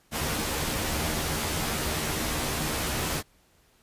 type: noise with comb filter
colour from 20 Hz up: pink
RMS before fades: -29 dBFS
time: 0.11-3.23 s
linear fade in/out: 50 ms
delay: 13 ms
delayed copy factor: +0.6
effects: pink hiss -63 dBFS RMS until 3.82 s + resampled to 32000 Hz